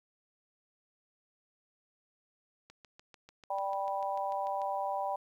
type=click train; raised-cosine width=0.2 ms; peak=-35 dBFS; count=14; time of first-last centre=2.7-4.617 s; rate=6.78 Hz
type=harmonic tone; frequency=196.1 Hz; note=G3; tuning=1 cent sharp; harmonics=3 / 4 / 5; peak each=-37 / -34 / -37 dBFS; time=3.5-5.16 s; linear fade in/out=5 ms
effects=11-bit